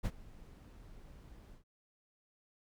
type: noise with ADSR envelope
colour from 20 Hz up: brown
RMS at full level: -32 dBFS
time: 0.03-1.64 s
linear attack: 25 ms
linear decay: 51 ms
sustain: -22 dB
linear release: 110 ms
effects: none